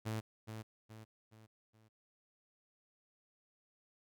sawtooth tone with echo, 110 Hz, A2, in tune, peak -33 dBFS, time 0.05-0.21 s, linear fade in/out 20 ms, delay 420 ms, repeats 4, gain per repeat -7 dB, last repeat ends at 1.89 s, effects none

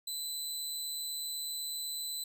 20% pulse tone, 4012 Hz, B7, 26 cents sharp, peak -30 dBFS, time 0.07-2.24 s, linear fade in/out 5 ms, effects none

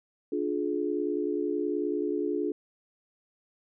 sine chord, D diminished, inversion none, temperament just, 293.7 / 352.4 / 422.9 Hz, D4 / F4 / Ab4, 0 / +16 / +31 cents, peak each -31 dBFS, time 0.32-2.52 s, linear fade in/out 5 ms, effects none

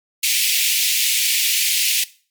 pink high-pass noise, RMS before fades -18 dBFS, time 0.23-2.04 s, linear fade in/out 5 ms, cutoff 2200 Hz, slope 48 dB/octave, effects noise-tail reverb RT60 0.4 s tail -19 dB re dry + MP3 96 kbps

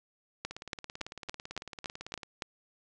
two click trains, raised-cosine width 0.2 ms, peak -24 / -17 dBFS, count 32 / 8, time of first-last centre 0.51-2.232 / 0.45-2.422 s, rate 18 / 3.55 Hz, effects resampled to 22050 Hz

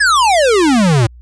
square exponential sweep, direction down, 1756 to 107.1 Hz, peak -9 dBFS, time 0-1.07 s, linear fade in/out 10 ms, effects added 60 Hz sine -35 dBFS peak until 1.21 s + resampled to 22050 Hz

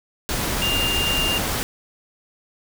sine tone in noise, 2803 Hz, F7, 6 cents sharp, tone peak -21 dBFS, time 0.62-1.38 s, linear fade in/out 0 ms, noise pink, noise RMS -24 dBFS, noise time 0.29-1.63 s, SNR 0 dB, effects none

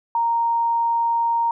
sine tone, 930 Hz, A#5, 4 cents flat, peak -17 dBFS, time 0.15-1.51 s, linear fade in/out 2 ms, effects none

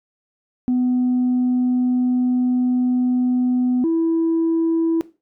sine tone pair in turn, 250 / 328.8 Hz, B3 / E4, +21 / -4 cents, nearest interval perfect fourth, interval 475 cents, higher second, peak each -14 dBFS, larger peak neither, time 0.68-3.84 / 3.84-5.01 s, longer first, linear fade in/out 0 ms, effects noise-tail reverb RT60 0.3 s tail -18 dB re dry + tanh soft clip ceiling -13 dBFS

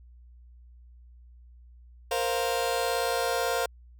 sawtooth chord, Bb suspended second, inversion none, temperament just, 466.2 / 524.4 / 699.2 Hz, Bb4 / C5 / F5, 0 / +4 / +2 cents, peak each -26 dBFS, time 2.11-3.66 s, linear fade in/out 5 ms, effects added 60 Hz sine -49 dBFS peak until 3.99 s

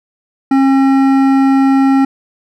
sine tone with hard clipping, 270 Hz, C#4, 45 cents flat, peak -9 dBFS, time 0.51-2.05 s, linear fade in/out 5 ms, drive 12 dB, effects none

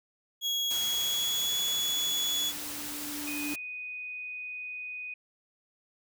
35% pulse tone with pitch glide, 3322 to 3394 Hz, G#7 to G#7, 0 to +37 cents, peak -26 dBFS, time 0.41-2.53 s, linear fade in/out 50 ms, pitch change +37 cents, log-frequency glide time 0.82-1.6 s
white noise, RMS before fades -38 dBFS, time 0.7-3.56 s, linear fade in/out 10 ms
triangle tone with exponential growth, 293.7 Hz, D4, in tune, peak -31 dBFS, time 1.05-3.54 s, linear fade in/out 2 ms, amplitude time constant 540 ms
sine tone, 2489 Hz, D#7, in tune, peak -36 dBFS, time 3.27-5.14 s, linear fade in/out 5 ms
effects none

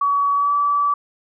sine tone with pitch glide, 1133 to 1152.8 Hz, C#6 to D6, +37 to -33 cents, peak -15 dBFS, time 0.01-0.94 s, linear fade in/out 5 ms, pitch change +30 cents, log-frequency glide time 0.34-0.53 s, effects none

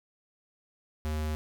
square tone, 77 Hz, D#2, 17 cents flat, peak -30 dBFS, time 1.05-1.35 s, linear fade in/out 0 ms, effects none

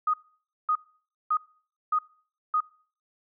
sine tone bursts, 1244.5 Hz, D#6, in tune, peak -21 dBFS, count 5, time 0.07-2.605 s, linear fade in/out 5 ms, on 67 ms, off 550 ms, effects noise-tail reverb RT60 0.5 s tail -24 dB re dry

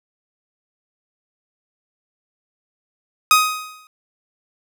sawtooth tone with exponential decay, 1254 Hz, D#6, 13 cents sharp, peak -4 dBFS, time 3.31-3.87 s, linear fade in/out 1 ms, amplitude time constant 120 ms, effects none

